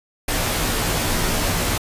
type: noise with comb filter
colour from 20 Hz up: pink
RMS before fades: -21 dBFS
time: 0.28-1.78 s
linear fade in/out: 5 ms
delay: 15 ms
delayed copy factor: -0.75
effects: resampled to 32000 Hz